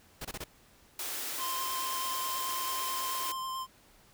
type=noise bursts; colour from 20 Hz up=pink; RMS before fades=-39 dBFS; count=4; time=0.21-0.441 s; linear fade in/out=5 ms; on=39 ms; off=25 ms
type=high-pass noise; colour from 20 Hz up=white; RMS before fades=-37 dBFS; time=0.99-3.32 s; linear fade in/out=2 ms; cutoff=260 Hz; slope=48 dB/octave
type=tone with vibrato; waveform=square; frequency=1046.5 Hz; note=C6; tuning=in tune; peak=-35 dBFS; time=1.37-3.67 s; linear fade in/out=50 ms; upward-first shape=sine; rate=9.2 Hz; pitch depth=13 cents each way
effects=pink hiss -61 dBFS RMS until 4.13 s